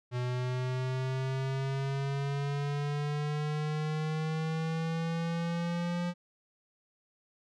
square exponential sweep, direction up, 123.3 to 175.9 Hz, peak -31 dBFS, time 0.11-6.14 s, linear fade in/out 50 ms, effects low-pass 5000 Hz 12 dB/octave

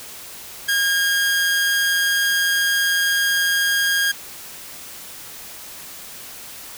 sawtooth tone with amplitude modulation, 1624 Hz, G#6, 39 cents flat, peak -12 dBFS, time 0.68-4.12 s, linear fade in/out 10 ms, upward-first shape sine, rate 174 Hz, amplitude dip 25%, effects white hiss -37 dBFS RMS until 6.77 s

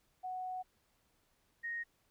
sine tone pair in turn, 740 / 1864.7 Hz, F#5 / A#6, 0 / 0 cents, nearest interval octave + major third, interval 1600 cents, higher second, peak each -38 / -37 dBFS, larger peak second, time 0.23-0.63 / 1.63-1.84 s, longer first, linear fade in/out 20 ms, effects pink hiss -75 dBFS RMS until 2.1 s

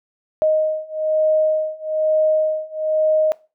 sine beating tone pair, 622.3 / 623.4 Hz, D#5 / D#5, 0 / +3 cents, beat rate 1.1 Hz, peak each -19 / -18 dBFS, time 0.42-3.32 s, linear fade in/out 0 ms, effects noise-tail reverb RT60 0.3 s tail -20 dB re dry

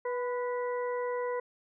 harmonic tone with a mistuned harmonic, 489.8 Hz, B4, 14 cents flat, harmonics 1 / 2 / 3 / 4, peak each -31 / -37 / -47 / -44 dBFS, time 0.05-1.4 s, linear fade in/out 5 ms, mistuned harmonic 2, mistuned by +28 cents, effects none

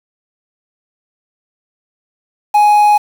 triangle tone with quantisation, 834 Hz, G#5, 7 cents sharp, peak -4 dBFS, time 2.54-2.98 s, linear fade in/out 10 ms, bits 5, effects none

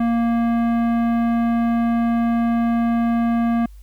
sine tone with tanh clipping, 233.1 Hz, A#3, in tune, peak -18 dBFS, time 0-3.66 s, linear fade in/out 5 ms, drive 15 dB, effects added 50 Hz sine -38 dBFS peak until 3.82 s + white hiss -60 dBFS RMS until 3.82 s

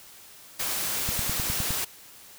white noise, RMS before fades -29 dBFS, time 0.59-1.85 s, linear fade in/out 10 ms
click train, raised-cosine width 5 ms, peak -19 dBFS, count 7, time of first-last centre 1.09-1.706 s, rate 9.74 Hz
effects white hiss -49 dBFS RMS until 2.38 s

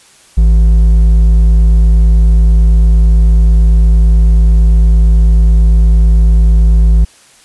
sine tone with hard clipping, 54.5 Hz, A1, 16 cents flat, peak -5 dBFS, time 0.37-7.05 s, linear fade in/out 10 ms, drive 5 dB, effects white hiss -43 dBFS RMS until 7.44 s + resampled to 24000 Hz

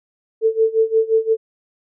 sine tone with tremolo, 445.2 Hz, A4, 20 cents sharp, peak -10 dBFS, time 0.41-1.37 s, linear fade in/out 50 ms, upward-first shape sine, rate 5.7 Hz, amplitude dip 90%, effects none

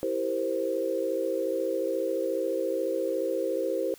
sine chord, C dominant seventh, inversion first, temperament equal with one note detuned, 329.6 / 392 / 469.1 / 523.3 Hz, E4 / G4 / Bb4 / C5, 0 / 0 / +11 / 0 cents, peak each -33 / -32 / -33 / -29 dBFS, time 0.03-3.94 s, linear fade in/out 0 ms, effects white hiss -53 dBFS RMS until 3.98 s

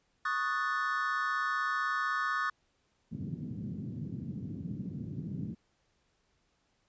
triangle chord, D# half-diminished seventh, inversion third, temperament equal, 1108.7 / 1244.5 / 1480 / 1760 Hz, C#6 / D#6 / F#6 / A6, 0 / 0 / 0 / 0 cents, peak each -34 / -32 / -34 / -34 dBFS, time 0.25-2.5 s, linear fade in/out 5 ms
pink band-pass noise, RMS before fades -39 dBFS, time 3.11-5.55 s, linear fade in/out 20 ms, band 120 to 240 Hz, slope 24 dB/octave
effects pink hiss -74 dBFS RMS until 6.88 s + resampled to 16000 Hz

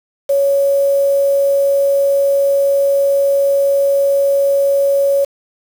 sine tone with quantisation, 557 Hz, C#5, 8 cents sharp, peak -10 dBFS, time 0.29-5.25 s, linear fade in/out 10 ms, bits 5, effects none

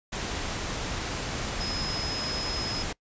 sine tone in noise, 5110 Hz, D#8, 45 cents sharp, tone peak -32 dBFS, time 1.6-2.83 s, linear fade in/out 10 ms, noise pink, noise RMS -32 dBFS, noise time 0.12-2.93 s, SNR -3 dB, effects noise-tail reverb RT60 0.1 s tail -24 dB re dry + resampled to 16000 Hz

